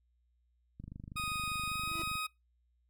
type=click train; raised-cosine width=5 ms; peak=-33 dBFS; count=35; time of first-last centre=0.8-2.155 s; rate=25.1 Hz
type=tone with pitch glide; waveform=20% pulse; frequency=1247 to 1257.1 Hz; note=D#6 to D#6; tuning=+3 to +17 cents; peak=-30 dBFS; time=1.16-2.27 s; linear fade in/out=10 ms; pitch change=+14 cents; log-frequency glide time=1.67-1.77 s
type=tone with exponential growth; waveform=40% pulse; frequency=330 Hz; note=E4; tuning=2 cents sharp; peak=-38 dBFS; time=1.73-2.02 s; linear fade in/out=0 ms; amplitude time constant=61 ms
effects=noise-tail reverb RT60 0.2 s tail -23 dB re dry + added 60 Hz sine -70 dBFS peak until 2.89 s